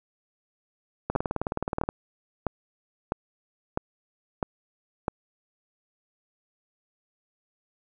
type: two click trains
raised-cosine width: 1 ms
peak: -11 / -13 dBFS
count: 7 / 16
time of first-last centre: 1.16-5.082 / 1.1-1.889 s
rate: 1.53 / 19 Hz
effects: none